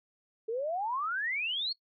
sine exponential sweep, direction up, 430 to 4435 Hz, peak -30 dBFS, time 0.48-1.73 s, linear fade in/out 10 ms, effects noise-tail reverb RT60 0.1 s tail -22 dB re dry

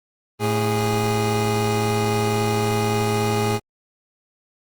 25% pulse tone pair together, 110 / 413.7 Hz, A2 / G#4, 0 / -7 cents, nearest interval octave + major seventh, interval 2293 cents, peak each -18 dBFS, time 0.39-3.6 s, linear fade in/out 50 ms, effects Opus 24 kbps

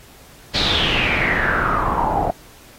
pink noise with low-pass filter sweep, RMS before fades -19 dBFS, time 0.54-2.31 s, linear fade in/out 10 ms, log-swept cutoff 4300 to 700 Hz, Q 7.4, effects pink hiss -46 dBFS RMS until 2.78 s + AAC 48 kbps

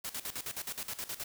white noise with tremolo, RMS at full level -38 dBFS, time 0.04-1.24 s, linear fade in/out 10 ms, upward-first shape square, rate 9.5 Hz, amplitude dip 80%, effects none

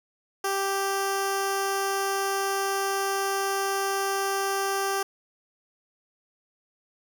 10% pulse tone with notch filter, 392 Hz, G4, in tune, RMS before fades -27 dBFS, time 0.44-5.03 s, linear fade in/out 5 ms, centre 2200 Hz, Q 1.7, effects none

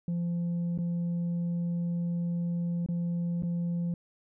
sine tone with dropouts, 172.2 Hz, F3, 24 cents flat, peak -25 dBFS, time 0.08-3.94 s, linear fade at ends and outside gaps 2 ms, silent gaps 0.777-0.787 / 2.862-2.887 / 3.423-3.433 s, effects tanh soft clip ceiling -27 dBFS

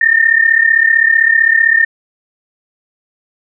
sine tone pair together, 1797 / 1832.6 Hz, A6 / A#6, +36 / -30 cents, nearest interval unison, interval 34 cents, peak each -10 dBFS, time 0.01-1.85 s, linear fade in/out 5 ms, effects none

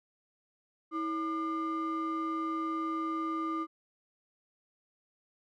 triangle ring-modulated tone, 440 Hz, A4, in tune, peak -26 dBFS, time 0.91-3.67 s, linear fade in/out 50 ms, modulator 763 Hz, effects none

